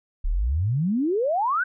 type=exponential sweep; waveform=sine; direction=up; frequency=32.21 to 1568 Hz; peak=-20 dBFS; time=0.24-1.64 s; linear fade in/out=10 ms; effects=none